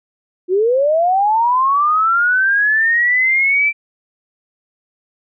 sine linear sweep, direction up, 348.9 to 2349 Hz, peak -11 dBFS, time 0.48-3.73 s, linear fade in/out 50 ms, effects none

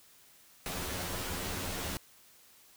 pink noise with comb filter, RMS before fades -37 dBFS, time 0.66-1.97 s, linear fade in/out 0 ms, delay 11 ms, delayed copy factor +0.95, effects white hiss -60 dBFS RMS until 2.76 s

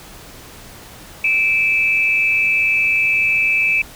sine tone pair together, 2342 / 2602 Hz, D7 / E7, -5 / -23 cents, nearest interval major second, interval 182 cents, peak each -16 dBFS, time 1.24-3.82 s, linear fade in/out 5 ms, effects pink hiss -39 dBFS RMS until 3.95 s

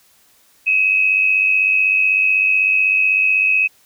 sine tone pair together, 2541 / 2637 Hz, D#7 / E7, +36 / 0 cents, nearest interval minor second, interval 64 cents, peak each -13 / -19 dBFS, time 0.66-3.68 s, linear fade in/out 20 ms, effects white hiss -54 dBFS RMS until 3.85 s

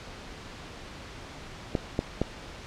clicks, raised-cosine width 2 ms, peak -11 dBFS, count 3, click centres 1.752 / 1.991 / 2.216 s, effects pink hiss -43 dBFS RMS until 2.66 s + low-pass 5000 Hz 12 dB/octave

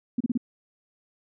sine tone bursts, 241.9 Hz, B3, 36 cents flat, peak -21 dBFS, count 4, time 0.18-0.376 s, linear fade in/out 5 ms, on 25 ms, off 32 ms, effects none

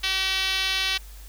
5% pulse tone with band-pass filter, 381.8 Hz, G4, 46 cents flat, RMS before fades -25 dBFS, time 0.03-0.98 s, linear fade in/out 10 ms, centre 3500 Hz, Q 1.1, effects added 50 Hz sine -40 dBFS peak until 1.28 s + white hiss -50 dBFS RMS until 1.28 s

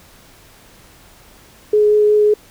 sine tone with vibrato, 420.8 Hz, G#4, 23 cents sharp, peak -9 dBFS, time 1.73-2.34 s, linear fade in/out 5 ms, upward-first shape triangle, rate 5.4 Hz, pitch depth 9 cents each way, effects pink hiss -46 dBFS RMS until 2.5 s

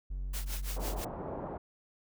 triangle tone, 46.25 Hz, F#1, in tune, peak -32 dBFS, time 0.1-1.01 s, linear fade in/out 10 ms
white noise with tremolo, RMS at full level -39 dBFS, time 0.33-1.05 s, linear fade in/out 10 ms, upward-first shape triangle, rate 6 Hz, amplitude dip 100%
white low-pass noise, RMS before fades -40 dBFS, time 0.76-1.58 s, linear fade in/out 10 ms, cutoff 860 Hz, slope 24 dB/octave
effects none

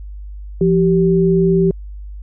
sine tone pair together, 171.68 / 387.2 Hz, F3 / G4, -29 / -21 cents, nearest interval octave + major second, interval 1408 cents, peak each -13 dBFS, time 0.61-1.71 s, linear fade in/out 2 ms, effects added 50 Hz sine -28 dBFS peak until 2.22 s

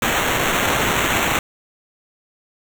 white noise with sample-and-hold, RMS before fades -19 dBFS, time 0.02-1.39 s, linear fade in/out 2 ms, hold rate 4900 Hz, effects none

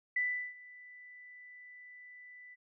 sine tone with ADSR envelope, 1986 Hz, B6, 9 cents sharp, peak -28 dBFS, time 0.16-2.56 s, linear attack 6 ms, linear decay 370 ms, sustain -22 dB, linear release 29 ms, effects none

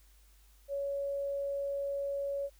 sine tone, 560 Hz, C#5, 18 cents sharp, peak -32 dBFS, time 0.68-2.5 s, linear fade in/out 50 ms, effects added 50 Hz sine -59 dBFS peak until 2.59 s + white hiss -67 dBFS RMS until 2.59 s

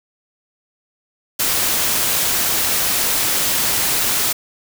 white noise, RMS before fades -18 dBFS, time 1.39-4.33 s, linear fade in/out 10 ms, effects none

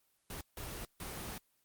pink noise bursts at uneven times, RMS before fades -43 dBFS, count 3, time 0.3-0.41 / 0.57-0.85 / 1-1.38 s, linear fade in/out 2 ms, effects white hiss -75 dBFS RMS until 1.64 s + Opus 24 kbps

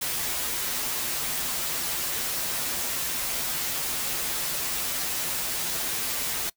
white noise with comb filter, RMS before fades -29 dBFS, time 0.01-6.5 s, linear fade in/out 10 ms, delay 9.9 ms, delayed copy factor -0.7, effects noise-tail reverb RT60 0.1 s tail -23 dB re dry

